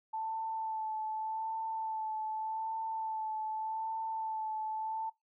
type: tone with vibrato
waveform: sine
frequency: 880 Hz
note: A5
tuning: in tune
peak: -34 dBFS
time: 0.13-5.1 s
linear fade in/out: 10 ms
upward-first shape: sine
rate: 0.84 Hz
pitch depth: 21 cents each way
effects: noise-tail reverb RT60 0.2 s tail -20 dB re dry